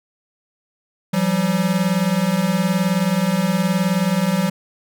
square beating tone pair, 171.8 / 190.8 Hz, F3 / G3, -28 / -47 cents, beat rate 19 Hz, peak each -21 / -19 dBFS, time 1.13-4.5 s, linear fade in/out 10 ms, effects none

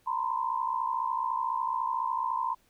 sine tone cluster, 919 / 989 / 1043 Hz, A#5 / B5 / C6, -25 / +2 / -6 cents, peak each -32 / -32 / -32 dBFS, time 0.06-2.55 s, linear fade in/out 20 ms, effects pink hiss -67 dBFS RMS until 2.69 s

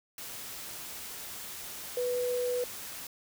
sine tone in noise, 493.3 Hz, B4, 2 cents flat, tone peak -28 dBFS, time 1.97-2.64 s, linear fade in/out 2 ms, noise white, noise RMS -42 dBFS, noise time 0.18-3.07 s, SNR +11 dB, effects none

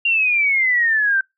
sine exponential sweep, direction down, 2794 to 1545 Hz, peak -14 dBFS, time 0.05-1.21 s, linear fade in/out 5 ms, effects noise-tail reverb RT60 0.2 s tail -26 dB re dry

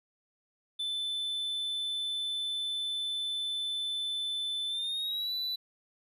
triangle tone with pitch glide, 3520 to 3974 Hz, A7 to B7, 0 to +10 cents, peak -30 dBFS, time 0.79-5.56 s, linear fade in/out 10 ms, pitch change +210 cents, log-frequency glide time 4.68-5.33 s, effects none

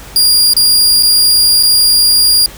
sawtooth tone with dropouts, 4817 Hz, D8, 43 cents sharp, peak -3 dBFS, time 0.16-2.46 s, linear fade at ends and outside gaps 1 ms, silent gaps 0.535-0.566 / 1.026-1.032 / 1.628-1.633 s, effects added 50 Hz sine -33 dBFS peak until 2.57 s + pink hiss -33 dBFS RMS until 2.57 s

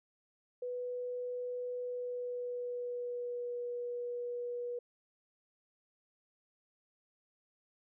sine tone with pitch glide, 493.9 to 484.3 Hz, B4 to B4, 0 to -34 cents, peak -36 dBFS, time 0.62-4.79 s, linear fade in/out 5 ms, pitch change -34 cents, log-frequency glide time 1.8-3.58 s, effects none

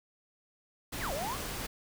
pink noise, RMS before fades -38 dBFS, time 0.92-1.67 s, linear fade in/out 10 ms
sine exponential two-way sweep, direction down then up, 2786 to 523.3 to 1257 Hz, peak -34 dBFS, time 0.99-1.38 s, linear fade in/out 50 ms, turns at 1.13 s
effects none

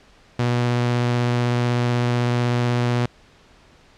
sawtooth tone with vibrato, 121.4 Hz, B2, 29 cents flat, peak -14 dBFS, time 0.39-3.06 s, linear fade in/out 5 ms, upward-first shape sine, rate 16 Hz, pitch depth 9 cents each way, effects pink hiss -52 dBFS RMS until 3.97 s + low-pass 5000 Hz 12 dB/octave

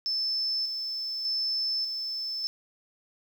sine tone with tremolo, 5270 Hz, E8, 1 cent flat, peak -26 dBFS, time 0.06-2.47 s, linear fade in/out 0 ms, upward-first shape square, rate 0.84 Hz, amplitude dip 40%, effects 9-bit

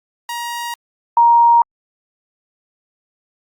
sawtooth / sine tone pair in turn, 947 / 938.8 Hz, A#5 / A#5, +27 / +12 cents, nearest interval unison, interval 15 cents, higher first, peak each -19 / -7 dBFS, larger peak second, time 0.29-0.74 / 1.17-1.62 s, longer neither, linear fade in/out 2 ms, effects Opus 48 kbps

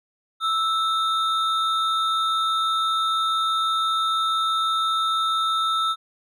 triangle tone pair together, 1317 / 3655 Hz, E6 / A#7, -2 / -35 cents, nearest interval octave + tritone, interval 1767 cents, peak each -19 / -25 dBFS, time 0.4-5.96 s, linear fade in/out 50 ms, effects none

